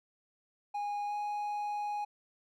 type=tone with pitch glide; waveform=triangle; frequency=822 to 829.6 Hz; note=G#5 to G#5; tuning=-18 to -2 cents; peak=-31 dBFS; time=0.74-2.05 s; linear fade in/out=10 ms; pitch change=+16 cents; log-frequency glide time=1.07-1.13 s; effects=none